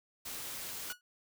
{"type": "noise", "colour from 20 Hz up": "white", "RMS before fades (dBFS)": -42, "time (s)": [0.25, 0.93], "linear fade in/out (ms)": 10}
{"type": "tone with exponential decay", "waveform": "sawtooth", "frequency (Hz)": 1461, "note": "F#6", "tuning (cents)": -22, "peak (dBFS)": -32, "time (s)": [0.9, 1.01], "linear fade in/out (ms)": 1, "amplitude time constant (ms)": 23}
{"effects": []}